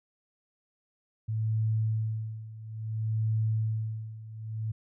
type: tone with tremolo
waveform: sine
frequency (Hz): 110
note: A2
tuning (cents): 0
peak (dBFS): -24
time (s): 1.28-4.72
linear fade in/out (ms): 10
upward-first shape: sine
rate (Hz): 0.59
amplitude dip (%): 85
effects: none